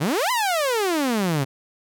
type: exponential two-way sweep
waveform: sawtooth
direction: up then down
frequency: 129.3 to 1040 to 129.3 Hz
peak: -16 dBFS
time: 0-1.45 s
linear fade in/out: 20 ms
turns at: 0.31 s
effects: none